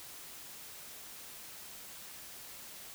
silence, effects white hiss -49 dBFS RMS until 2.94 s

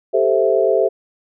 sine chord, A minor seventh, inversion third, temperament equal, 392 / 440 / 523.3 / 659.3 Hz, G4 / A4 / C5 / E5, 0 / 0 / 0 / 0 cents, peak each -18 dBFS, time 0.13-0.89 s, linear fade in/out 20 ms, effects none

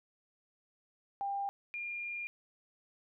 sine tone pair in turn, 797 / 2408 Hz, G5 / D7, +28 / +43 cents, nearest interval octave + perfect fifth, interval 1915 cents, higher second, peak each -33 / -37 dBFS, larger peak first, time 1.21-1.49 / 1.74-2.27 s, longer second, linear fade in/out 0 ms, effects none

